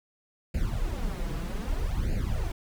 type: noise with flanger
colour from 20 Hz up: brown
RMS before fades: -29 dBFS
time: 0.54-2.52 s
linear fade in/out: 5 ms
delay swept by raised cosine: 0.43 to 6.13 ms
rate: 0.63 Hz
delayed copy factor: +0.85
effects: none